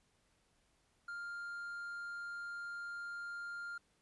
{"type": "tone", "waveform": "triangle", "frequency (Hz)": 1400, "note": "F6", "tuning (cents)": 4, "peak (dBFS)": -40, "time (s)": [1.08, 3.78], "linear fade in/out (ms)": 5, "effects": ["pink hiss -75 dBFS RMS until 4.01 s", "resampled to 24000 Hz"]}